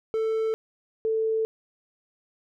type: tone pair in turn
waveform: triangle / sine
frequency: 443 / 443 Hz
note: A4 / A4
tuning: +12 / +12 cents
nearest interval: unison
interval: 0 cents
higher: neither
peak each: -21 / -22 dBFS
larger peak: first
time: 0.14-0.54 / 1.05-1.45 s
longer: neither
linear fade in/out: 0 ms
effects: none